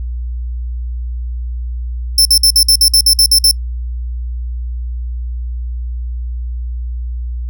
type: tone bursts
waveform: sawtooth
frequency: 5330 Hz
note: E8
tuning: 18 cents sharp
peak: -3 dBFS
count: 11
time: 2.18-3.512 s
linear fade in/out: 2 ms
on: 72 ms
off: 54 ms
effects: noise-tail reverb RT60 0.1 s tail -26 dB re dry + added 60 Hz sine -18 dBFS peak until 7.49 s